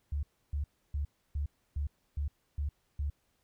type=tone bursts; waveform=sine; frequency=72.2 Hz; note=D2; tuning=29 cents flat; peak=-30 dBFS; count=8; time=0.12-3.1 s; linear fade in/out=5 ms; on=110 ms; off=300 ms; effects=pink hiss -75 dBFS RMS until 3.43 s